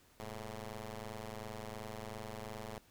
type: ring-modulated tone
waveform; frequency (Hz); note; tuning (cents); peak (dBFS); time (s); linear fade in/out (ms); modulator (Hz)
10% pulse; 109.8; A2; -3; -32; 0.2-2.78; 0; 318
effects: pink hiss -66 dBFS RMS until 2.9 s